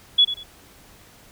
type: tone with echo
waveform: sine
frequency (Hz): 3388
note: G#7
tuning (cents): +34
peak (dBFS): -11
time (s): 0.18-0.25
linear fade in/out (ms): 10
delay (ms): 93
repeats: 2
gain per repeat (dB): -12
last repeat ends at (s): 0.436
effects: pink hiss -50 dBFS RMS until 1.31 s